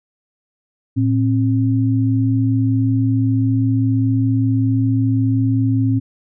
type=tone pair together; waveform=sine; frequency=112.3 / 267.1 Hz; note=A2 / C4; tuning=+36 / +36 cents; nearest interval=octave + minor third; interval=1500 cents; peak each=-15 / -17 dBFS; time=0.96-6 s; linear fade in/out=20 ms; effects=none